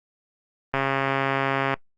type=click train; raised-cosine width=0.5 ms; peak=-8 dBFS; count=137; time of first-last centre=0.74-1.74 s; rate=136 Hz; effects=noise-tail reverb RT60 0.1 s tail -21 dB re dry + Opus 32 kbps